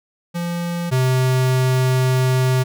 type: tone pair in turn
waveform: square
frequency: 172.3 / 129.08 Hz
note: F3 / C3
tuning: -23 / -23 cents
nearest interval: perfect fourth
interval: 500 cents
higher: first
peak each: -22 / -15 dBFS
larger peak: second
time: 0.34-0.91 / 0.91-2.64 s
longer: second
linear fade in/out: 20 ms
effects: none